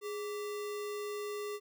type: tone with sample-and-hold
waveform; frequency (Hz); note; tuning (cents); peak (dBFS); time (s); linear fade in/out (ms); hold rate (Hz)
sine; 415.3; G#4; 0; -36; 0.01-1.6; 50; 1575
effects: none